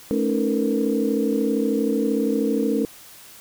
sine tone cluster, 217 / 275.3 / 312.2 / 454.3 / 487.2 Hz, A3 / C#4 / D#4 / A#4 / B4, -24 / -12 / +6 / -45 / -24 cents, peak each -24 / -23 / -27 / -24 / -30 dBFS, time 0.11-2.85 s, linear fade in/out 0 ms, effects tanh soft clip ceiling -7 dBFS + white hiss -45 dBFS RMS until 3.4 s

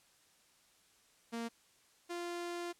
sawtooth tone pair in turn, 231.8 / 347.3 Hz, A#3 / F4, -10 / -10 cents, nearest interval perfect fifth, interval 700 cents, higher second, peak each -34 / -35 dBFS, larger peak first, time 1.32-1.49 / 2.09-2.73 s, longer second, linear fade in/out 20 ms, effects white hiss -68 dBFS RMS until 2.79 s + low-pass 10000 Hz 12 dB/octave

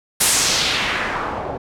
white noise with low-pass filter sweep, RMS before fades -20 dBFS, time 0.2-1.58 s, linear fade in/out 10 ms, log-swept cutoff 11000 to 560 Hz, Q 1.6, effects none

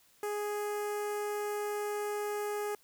sawtooth tone with notch filter, 415.3 Hz, G#4, in tune, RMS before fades -35 dBFS, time 0.23-2.75 s, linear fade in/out 2 ms, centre 3800 Hz, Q 0.77, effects white hiss -65 dBFS RMS until 2.83 s

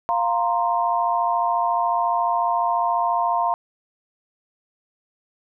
sine chord, F suspended fourth, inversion none, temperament equal, 698.5 / 932.3 / 1046.5 Hz, F5 / Bb5 / C6, 0 / 0 / 0 cents, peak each -22 / -22 / -24 dBFS, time 0.09-3.54 s, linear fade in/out 0 ms, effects none

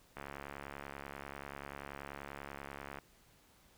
click train, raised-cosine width 0.5 ms, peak -29 dBFS, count 199, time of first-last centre 0.17-2.987 s, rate 70.3 Hz, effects pink hiss -66 dBFS RMS until 3.77 s

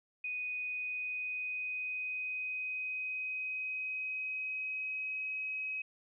sine tone with pitch glide, 2489 to 2541 Hz, D#7 to D#7, 0 to +36 cents, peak -35 dBFS, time 0.24-5.82 s, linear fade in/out 5 ms, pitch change +36 cents, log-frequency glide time 0.61-5.3 s, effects none

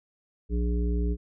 harmonic tone, 59.3 Hz, A#1, 30 cents sharp, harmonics 1 / 3 / 5 / 7, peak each -24 / -33 / -36 / -36 dBFS, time 0.49-1.17 s, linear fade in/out 50 ms, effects none

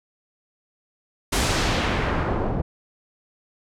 pink noise with low-pass filter sweep, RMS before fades -23 dBFS, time 1.32-2.62 s, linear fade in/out 10 ms, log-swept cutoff 11000 to 530 Hz, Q 0.88, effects none

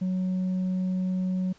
triangle tone with tanh clipping, 185 Hz, F#3, in tune, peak -25 dBFS, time 0.01-1.53 s, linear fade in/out 10 ms, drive 7 dB, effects pink hiss -58 dBFS RMS until 1.58 s + resampled to 16000 Hz

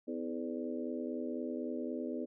harmonic tone with a mistuned harmonic, 83.9 Hz, E2, 31 cents sharp, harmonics 3 / 4 / 5 / 6 / 7, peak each -39 / -41 / -43 / -45 / -46 dBFS, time 0.07-2.26 s, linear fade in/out 20 ms, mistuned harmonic 4, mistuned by -74 cents, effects none

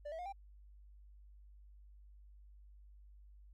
triangle tone with pitch steps, 587.3 / 647.9 / 714.7 / 788.5 Hz, D5 / E5 / F5 / G5, 0 / -30 / +40 / +10 cents, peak -40 dBFS, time 0.05-0.326 s, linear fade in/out 10 ms, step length 69 ms, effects added 50 Hz sine -56 dBFS peak until 3.53 s + AAC 64 kbps

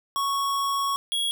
square tone pair in turn, 1108.7 / 3322 Hz, C#6 / G#7, 0 / 0 cents, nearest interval octave + perfect fifth, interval 1900 cents, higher second, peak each -24 dBFS, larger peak neither, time 0.16-0.96 / 1.12-1.31 s, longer first, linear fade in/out 0 ms, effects none

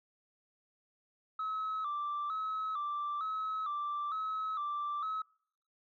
sine tone with vibrato, 1229 Hz, D#6, 22 cents flat, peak -32 dBFS, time 1.39-5.22 s, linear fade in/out 5 ms, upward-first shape square, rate 1.1 Hz, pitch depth 79 cents each way, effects noise-tail reverb RT60 0.7 s tail -26 dB re dry + tanh soft clip ceiling -31 dBFS

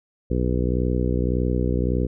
harmonic tone, 61.74 Hz, B1, in tune, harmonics 1 / 2 / 3 / 4 / 5 / 6 / 7 / 8, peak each -23 / -26 / -28 / -29 / -30 / -31 / -31 / -32 dBFS, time 0.3-2.07 s, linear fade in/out 10 ms, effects none

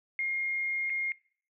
sine tone with dropouts, 2133 Hz, C7, 33 cents sharp, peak -28 dBFS, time 0.19-1.12 s, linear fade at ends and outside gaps 1 ms, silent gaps 0.897-0.901 s, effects noise-tail reverb RT60 0.6 s tail -23 dB re dry

